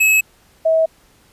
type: tone pair in turn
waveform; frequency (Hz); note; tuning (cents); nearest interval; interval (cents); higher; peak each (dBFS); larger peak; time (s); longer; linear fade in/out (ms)
square / sine; 2579 / 644.8; E7 / E5; -39 / -38; 2 octaves; 2399; first; -11; neither; 0-0.21 / 0.65-0.86; neither; 10
effects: pink hiss -53 dBFS RMS until 1.32 s + resampled to 32000 Hz